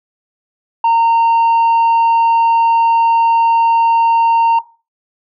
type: tone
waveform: sine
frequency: 920 Hz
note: A#5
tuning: 23 cents flat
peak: -6 dBFS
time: 0.84-4.59 s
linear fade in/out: 5 ms
effects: noise-tail reverb RT60 0.3 s tail -17 dB re dry + tanh soft clip ceiling -8 dBFS